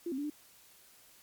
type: tone with pitch steps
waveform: sine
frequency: 343.7 / 263.3 / 288.5 / 298.2 Hz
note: F4 / C4 / D4 / D4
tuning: -28 / +11 / -31 / +27 cents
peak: -33 dBFS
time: 0.06-0.3 s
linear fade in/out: 5 ms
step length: 60 ms
effects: white hiss -60 dBFS RMS until 1.22 s + MP3 96 kbps